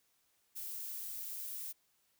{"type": "noise", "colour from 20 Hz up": "violet", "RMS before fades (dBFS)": -43, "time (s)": [0.55, 1.73], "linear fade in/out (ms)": 20, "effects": ["white hiss -75 dBFS RMS until 2.19 s"]}